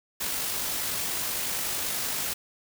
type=noise with amplitude modulation; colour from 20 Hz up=white; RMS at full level=-29 dBFS; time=0.2-2.34 s; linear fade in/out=10 ms; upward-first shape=sine; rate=50.5 Hz; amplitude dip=25%; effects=none